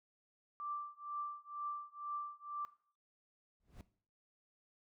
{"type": "tone with tremolo", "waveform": "sine", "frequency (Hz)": 1174.7, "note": "D6", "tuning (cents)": 0, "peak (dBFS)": -37, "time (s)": [0.6, 2.65], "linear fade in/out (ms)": 0, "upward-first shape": "triangle", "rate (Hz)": 2.1, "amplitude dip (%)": 100}
{"type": "noise with exponential growth", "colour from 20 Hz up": "brown", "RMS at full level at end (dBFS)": -47, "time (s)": [3.6, 3.81], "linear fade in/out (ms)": 1, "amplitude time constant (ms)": 45}
{"effects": ["noise-tail reverb RT60 0.5 s tail -17 dB re dry"]}